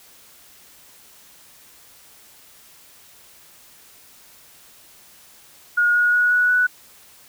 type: tone with pitch steps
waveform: sine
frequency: 1437 / 1447.8 / 1458.7 / 1469.7 / 1480.8 Hz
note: F6 / F#6 / F#6 / F#6 / F#6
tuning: +49 / -38 / -25 / -12 / +1 cents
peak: -14 dBFS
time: 5.77-6.67 s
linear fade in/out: 10 ms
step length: 180 ms
effects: white hiss -49 dBFS RMS until 7.28 s